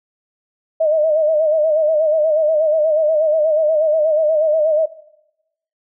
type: tone with vibrato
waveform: sine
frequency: 622.3 Hz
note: D#5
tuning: in tune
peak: -12 dBFS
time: 0.8-4.86 s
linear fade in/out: 10 ms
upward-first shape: sine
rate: 8.3 Hz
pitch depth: 74 cents each way
effects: noise-tail reverb RT60 0.9 s tail -19 dB re dry